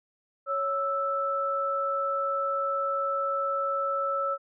sine tone pair together, 554.4 / 1318.6 Hz, C#5 / E6, 0 / 0 cents, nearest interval octave + minor third, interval 1500 cents, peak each -30 / -27 dBFS, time 0.46-4.38 s, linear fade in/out 50 ms, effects none

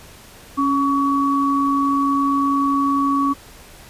sine tone pair together, 277.2 / 1127.9 Hz, C#4 / C#6, 0 / +30 cents, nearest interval 2 octaves, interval 2430 cents, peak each -18 dBFS, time 0.57-3.34 s, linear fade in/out 20 ms, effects pink hiss -43 dBFS RMS until 3.89 s + resampled to 32000 Hz

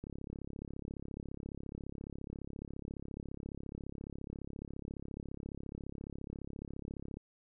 click train, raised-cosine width 3 ms, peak -30 dBFS, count 247, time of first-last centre 0.04-7.17 s, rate 34.5 Hz, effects none

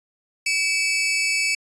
sawtooth tone pair together, 2278 / 2616 Hz, C#7 / E7, +47 / -14 cents, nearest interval major second, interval 239 cents, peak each -19 dBFS, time 0.46-1.55 s, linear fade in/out 5 ms, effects resampled to 22050 Hz

